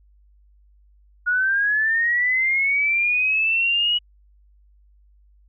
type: linear sweep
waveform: sine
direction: up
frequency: 1440 to 2926 Hz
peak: -17 dBFS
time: 1.26-3.99 s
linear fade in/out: 20 ms
effects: added 50 Hz sine -52 dBFS peak until 5.48 s